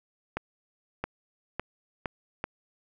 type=accelerating click train; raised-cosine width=0.5 ms; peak=-15 dBFS; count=5; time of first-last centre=0.37-2.441 s; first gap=670 ms; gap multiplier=0.83; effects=none